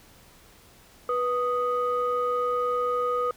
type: tone pair together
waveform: sine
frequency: 490.5 / 1244.5 Hz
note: B4 / D#6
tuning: -12 / 0 cents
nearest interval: octave + major third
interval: 1612 cents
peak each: -25 dBFS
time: 1.09-3.31 s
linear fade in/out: 2 ms
effects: tanh soft clip ceiling -17 dBFS + pink hiss -54 dBFS RMS until 3.36 s